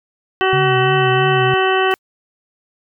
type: harmonic tone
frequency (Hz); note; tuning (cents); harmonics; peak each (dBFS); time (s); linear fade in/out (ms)
378.5; F#4; +39; 1 / 2 / 3 / 4 / 5 / 7 / 8; -16 / -19 / -21 / -22 / -23 / -24 / -25; 0.41-1.94; 0
type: tone with vibrato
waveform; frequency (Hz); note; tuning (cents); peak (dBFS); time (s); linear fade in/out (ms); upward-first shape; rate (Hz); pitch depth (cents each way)
sine; 136.1; C#3; -31; -18; 0.53-1.54; 0; triangle; 3; 110
type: noise with exponential decay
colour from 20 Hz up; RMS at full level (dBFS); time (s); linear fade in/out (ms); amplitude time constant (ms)
white; -35; 1.91-1.99; 2; 17
effects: none